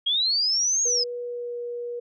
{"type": "linear two-way sweep", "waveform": "sine", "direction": "up then down", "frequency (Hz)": [3214, 6645, 4953], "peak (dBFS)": -20, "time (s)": [0.06, 1.04], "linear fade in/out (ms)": 10, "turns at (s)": 0.83}
{"type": "tone with pitch glide", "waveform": "sine", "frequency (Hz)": [484.9, 479.9], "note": ["B4", "B4"], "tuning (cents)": [-32, -50], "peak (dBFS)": -29, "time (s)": [0.85, 2], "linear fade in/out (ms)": 10, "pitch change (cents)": -18, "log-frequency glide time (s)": [1.21, 1.58]}
{"effects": []}